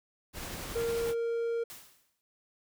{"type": "noise with tremolo", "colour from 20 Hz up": "pink", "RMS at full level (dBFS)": -39, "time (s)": [0.33, 1.15], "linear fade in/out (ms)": 50, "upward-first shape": "triangle", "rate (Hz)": 11, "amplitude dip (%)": 25}
{"type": "tone", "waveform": "triangle", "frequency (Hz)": 464.5, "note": "A#4", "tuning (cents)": -6, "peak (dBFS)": -27, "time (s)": [0.75, 1.64], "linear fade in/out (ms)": 10}
{"type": "noise with exponential decay", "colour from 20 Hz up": "white", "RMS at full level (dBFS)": -44, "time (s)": [1.7, 2.21], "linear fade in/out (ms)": 0, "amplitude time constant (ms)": 110}
{"effects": []}